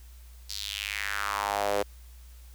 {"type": "tone with high-pass filter sweep", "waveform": "sawtooth", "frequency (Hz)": 101.6, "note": "G#2", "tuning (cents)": -38, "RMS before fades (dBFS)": -31, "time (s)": [0.49, 1.83], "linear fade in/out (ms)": 10, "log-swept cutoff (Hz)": [4800, 470], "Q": 3.3, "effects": ["added 60 Hz sine -46 dBFS peak until 2.54 s", "white hiss -59 dBFS RMS until 2.54 s"]}